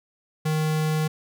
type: tone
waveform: square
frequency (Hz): 155.56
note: D#3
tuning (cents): 0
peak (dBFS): -22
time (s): 0.45-1.08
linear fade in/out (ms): 10
effects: none